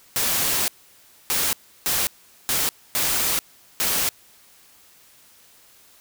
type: noise bursts at uneven times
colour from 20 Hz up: white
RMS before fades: -22 dBFS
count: 6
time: 0.16-0.68 / 1.3-1.53 / 1.86-2.07 / 2.49-2.69 / 2.95-3.39 / 3.8-4.09 s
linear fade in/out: 0 ms
effects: white hiss -53 dBFS RMS until 6 s